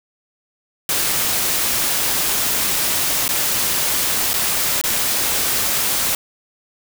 white noise with dropouts, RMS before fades -19 dBFS, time 0.89-6.15 s, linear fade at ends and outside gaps 2 ms, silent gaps 3.28-3.289 / 4.333-4.339 / 4.814-4.838 s, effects none

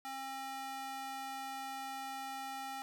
square tone with high-pass filter, 268 Hz, C4, 42 cents sharp, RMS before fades -43 dBFS, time 0.05-2.82 s, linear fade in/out 0 ms, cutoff 730 Hz, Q 1.5, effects none

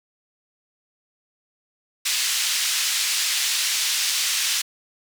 white band-pass noise, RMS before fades -23 dBFS, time 2.05-4.62 s, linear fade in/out 10 ms, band 2300 to 6500 Hz, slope 12 dB/octave, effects none

